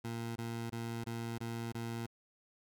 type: tone bursts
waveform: 20% pulse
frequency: 116 Hz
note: A#2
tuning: 8 cents flat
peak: -33 dBFS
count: 6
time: 0.04-2.065 s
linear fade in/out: 10 ms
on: 320 ms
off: 21 ms
effects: none